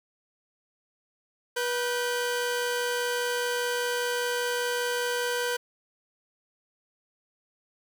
sawtooth tone pair together, 486.2 / 1543.6 Hz, B4 / G6, -27 / -27 cents, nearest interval octave + minor sixth, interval 2000 cents, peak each -24 / -28 dBFS, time 1.56-5.57 s, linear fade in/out 10 ms, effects none

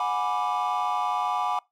triangle chord, G# half-diminished seventh, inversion third, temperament equal with one note detuned, 729 / 830.6 / 987.8 / 1174.7 Hz, F#5 / G#5 / B5 / D6, -26 / 0 / 0 / 0 cents, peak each -27 dBFS, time 0-1.59 s, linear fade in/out 2 ms, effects noise-tail reverb RT60 0.2 s tail -24 dB re dry + tanh soft clip ceiling -16 dBFS

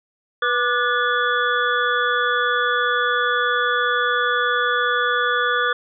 sine tone cluster, 490 / 1189 / 1459 / 1722 / 3425 Hz, B4 / D6 / F#6 / A6 / A7, -14 / +21 / -25 / -38 / -47 cents, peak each -25 / -22 / -21 / -25 / -28 dBFS, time 0.42-5.73 s, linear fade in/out 5 ms, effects none

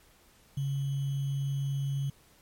sine tone with sample-and-hold, 138.2 Hz, C#3, 5 cents flat, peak -28 dBFS, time 0.57-2.1 s, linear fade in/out 5 ms, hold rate 3150 Hz, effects pink hiss -61 dBFS RMS until 2.41 s + MP3 64 kbps

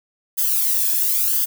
violet noise with flanger, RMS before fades -19 dBFS, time 0.37-1.46 s, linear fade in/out 20 ms, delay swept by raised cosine 0.62 to 1.19 ms, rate 0.95 Hz, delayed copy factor +0.85, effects none

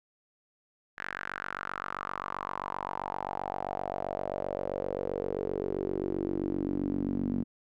sawtooth tone with band-pass filter sweep, 47.64 Hz, G1, 49 cents flat, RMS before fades -34 dBFS, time 0.97-7.44 s, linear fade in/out 20 ms, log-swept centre 1700 to 240 Hz, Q 4.7, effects none

